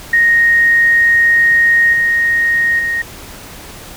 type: tone with level steps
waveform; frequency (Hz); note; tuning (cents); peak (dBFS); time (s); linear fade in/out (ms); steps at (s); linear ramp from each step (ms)
sine; 1864.7; A#6; 0; -7 / -10 / -14; 0.13-3.02; 5; 1.93 / 2.79; 2
effects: pink hiss -33 dBFS RMS until 3.96 s